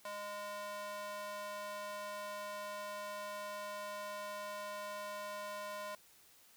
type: tone with high-pass filter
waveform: square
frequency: 205.3 Hz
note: G#3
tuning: 20 cents flat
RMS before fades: -44 dBFS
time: 0.05-5.95 s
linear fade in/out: 2 ms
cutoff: 780 Hz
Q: 2.9
effects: white hiss -64 dBFS RMS until 6.56 s